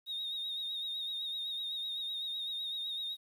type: tone with vibrato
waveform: triangle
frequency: 3729 Hz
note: A#7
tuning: in tune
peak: -33 dBFS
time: 0.06-3.17 s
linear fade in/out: 50 ms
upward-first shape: sine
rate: 7.9 Hz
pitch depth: 44 cents each way
effects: tanh soft clip ceiling -32 dBFS + 11-bit